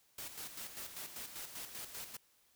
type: noise with tremolo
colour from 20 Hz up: white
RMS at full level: -45 dBFS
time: 0.18-2.17 s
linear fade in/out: 5 ms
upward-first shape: square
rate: 5.1 Hz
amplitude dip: 55%
effects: white hiss -71 dBFS RMS until 2.55 s